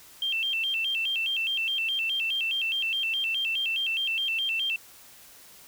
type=tone with vibrato; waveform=sine; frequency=2916 Hz; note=F#7; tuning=26 cents flat; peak=-25 dBFS; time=0.22-4.76 s; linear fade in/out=2 ms; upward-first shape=square; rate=4.8 Hz; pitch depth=150 cents each way; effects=white hiss -51 dBFS RMS until 5.67 s

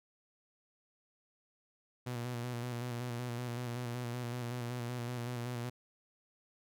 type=tone with vibrato; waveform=sawtooth; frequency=121.4 Hz; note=B2; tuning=29 cents flat; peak=-33 dBFS; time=2.06-5.7 s; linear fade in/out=10 ms; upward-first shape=square; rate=5.3 Hz; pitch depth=35 cents each way; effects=none

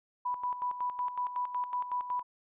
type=tone with tremolo; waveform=sine; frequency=988 Hz; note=B5; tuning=in tune; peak=-29 dBFS; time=0.25-2.23 s; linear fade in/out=10 ms; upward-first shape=square; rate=5.4 Hz; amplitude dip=65%; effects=resampled to 8000 Hz

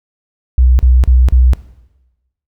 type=tone bursts; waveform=sine; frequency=62.6 Hz; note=B1; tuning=24 cents sharp; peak=-5 dBFS; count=4; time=0.58-1.534 s; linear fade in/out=0 ms; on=210 ms; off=38 ms; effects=noise-tail reverb RT60 1.0 s tail -17 dB re dry

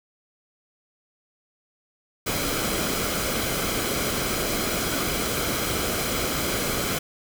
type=noise with comb filter; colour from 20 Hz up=pink; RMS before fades=-26 dBFS; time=2.26-6.99 s; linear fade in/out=10 ms; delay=1.1 ms; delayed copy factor=-0.5; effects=none

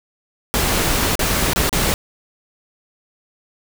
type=noise with dropouts; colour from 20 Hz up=pink; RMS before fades=-18 dBFS; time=0.54-1.94 s; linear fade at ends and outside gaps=0 ms; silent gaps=1.154-1.193 / 1.534-1.56 / 1.694-1.728 s; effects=none

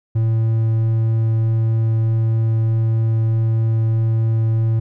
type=tone; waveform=triangle; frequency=112.3 Hz; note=A2; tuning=36 cents sharp; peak=-12 dBFS; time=0.15-4.8 s; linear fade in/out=10 ms; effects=none

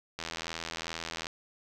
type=click train; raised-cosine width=0.2 ms; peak=-18 dBFS; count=90; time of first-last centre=0.19-1.269 s; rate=82.5 Hz; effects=none

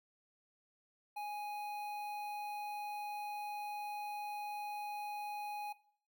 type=tone with notch filter; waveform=square; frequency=830.6 Hz; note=G#5; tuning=in tune; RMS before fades=-42 dBFS; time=1.16-5.73 s; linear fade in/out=10 ms; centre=7000 Hz; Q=0.59; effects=noise-tail reverb RT60 0.5 s tail -17 dB re dry

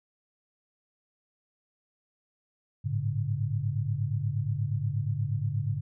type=tone cluster; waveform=sine; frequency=102.3 / 110.7 / 142.1 Hz; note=G#2 / A2 / C#3; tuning=-26 / +11 / +43 cents; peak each=-31 dBFS; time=2.84-5.81 s; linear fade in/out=20 ms; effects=none

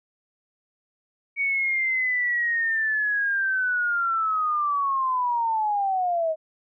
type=linear sweep; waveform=sine; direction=down; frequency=2247 to 622.3 Hz; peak=-21 dBFS; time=1.36-6.36 s; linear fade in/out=50 ms; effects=none

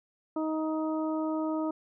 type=harmonic tone; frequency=314 Hz; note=D#4; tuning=16 cents sharp; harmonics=1 / 2 / 3 / 4; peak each=-29 / -35 / -39 / -41 dBFS; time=0.36-1.71 s; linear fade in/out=5 ms; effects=none

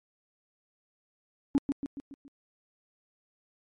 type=tone with echo; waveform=sine; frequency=279.1 Hz; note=C#4; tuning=12 cents sharp; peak=-18 dBFS; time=1.55-1.58 s; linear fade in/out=0 ms; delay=140 ms; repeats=5; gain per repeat=-6 dB; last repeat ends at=2.28 s; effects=tanh soft clip ceiling -18 dBFS + MP3 48 kbps

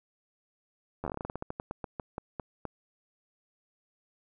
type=slowing click train; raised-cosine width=1 ms; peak=-21 dBFS; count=21; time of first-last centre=1.04-2.653 s; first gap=11 ms; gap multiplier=1.18; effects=none

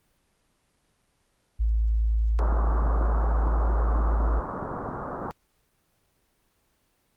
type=tone; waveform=sine; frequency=55 Hz; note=A1; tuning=in tune; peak=-20 dBFS; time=1.59-4.41 s; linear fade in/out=20 ms
type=low-pass noise; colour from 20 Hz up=white; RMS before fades=-33 dBFS; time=2.39-5.31 s; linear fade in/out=0 ms; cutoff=1300 Hz; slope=48 dB/octave
type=clicks; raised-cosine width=3 ms; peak=-24 dBFS; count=11; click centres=2.525 / 2.824 / 2.864 / 3.013 / 3.47 / 3.96 / 4.006 / 4.293 / 4.626 / 4.715 / 4.889 s
effects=pink hiss -69 dBFS RMS until 7.16 s + Opus 24 kbps

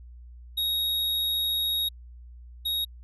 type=tone pair in turn; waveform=square; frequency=3769 / 3769 Hz; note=A#7 / A#7; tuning=+18 / +18 cents; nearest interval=unison; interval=0 cents; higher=neither; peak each=-25 / -26 dBFS; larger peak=first; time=0.57-1.89 / 2.65-2.85 s; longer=first; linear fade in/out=10 ms; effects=added 60 Hz sine -43 dBFS peak until 3.03 s + resampled to 32000 Hz

